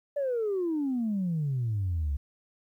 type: exponential sweep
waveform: sine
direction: down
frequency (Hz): 587.3 to 67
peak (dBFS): -25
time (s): 0.16-2.17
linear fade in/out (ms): 10
effects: tanh soft clip ceiling -23 dBFS + 11-bit